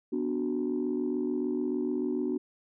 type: chord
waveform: sine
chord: B minor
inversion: none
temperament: equal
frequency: 246.9 / 293.7 / 370 Hz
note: B3 / D4 / F#4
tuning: 0 / 0 / 0 cents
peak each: -31 dBFS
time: 0.12-2.38 s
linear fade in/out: 10 ms
effects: tanh soft clip ceiling -21 dBFS